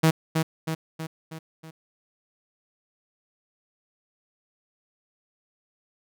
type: tone with echo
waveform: sawtooth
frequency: 160.2 Hz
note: E3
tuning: 49 cents flat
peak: -12 dBFS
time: 0.03-0.11 s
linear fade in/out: 10 ms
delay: 320 ms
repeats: 5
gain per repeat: -5 dB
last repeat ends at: 1.71 s
effects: none